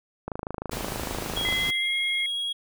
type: click train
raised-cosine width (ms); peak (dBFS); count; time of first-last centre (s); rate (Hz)
1; -17; 34; 0.28-1.525; 26.5
type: noise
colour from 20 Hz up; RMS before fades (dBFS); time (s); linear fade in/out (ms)
pink; -34; 0.71-1.71; 10
type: tone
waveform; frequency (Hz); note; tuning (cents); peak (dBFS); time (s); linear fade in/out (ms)
triangle; 3303; G#7; -10; -25; 1.36-2.53; 10
type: tone with pitch glide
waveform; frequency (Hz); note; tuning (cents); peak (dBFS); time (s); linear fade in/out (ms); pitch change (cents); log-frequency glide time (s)
sine; 2047 to 2134; C7 to C7; -38 to +34; -26; 1.45-2.26; 2; +72; 1.59-1.94
effects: none